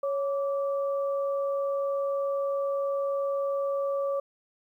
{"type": "tone pair together", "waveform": "sine", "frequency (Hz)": [554.9, 1162], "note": ["C#5", "D6"], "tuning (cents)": [2, -19], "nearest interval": "octave + minor second", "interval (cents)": 1279, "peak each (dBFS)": [-26, -36], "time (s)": [0.03, 4.2], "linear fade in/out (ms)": 5, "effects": ["11-bit"]}